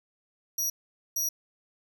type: tone bursts at uneven times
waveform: sawtooth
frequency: 5770 Hz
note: F#8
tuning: 44 cents flat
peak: -24 dBFS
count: 2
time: 0.58-0.7 / 1.16-1.29 s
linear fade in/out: 5 ms
effects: none